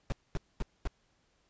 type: noise bursts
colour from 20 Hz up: brown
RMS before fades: -31 dBFS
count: 4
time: 0.1-0.874 s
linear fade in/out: 0 ms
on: 21 ms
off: 230 ms
effects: pink hiss -72 dBFS RMS until 1.49 s + resampled to 16000 Hz